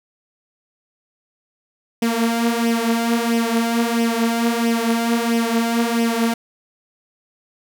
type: tone with flanger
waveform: sawtooth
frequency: 231.7 Hz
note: A#3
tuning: 10 cents flat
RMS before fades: -19 dBFS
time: 2.02-6.34 s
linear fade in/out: 5 ms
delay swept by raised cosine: 0.35 to 5.75 ms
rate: 1.5 Hz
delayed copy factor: +0.65
effects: none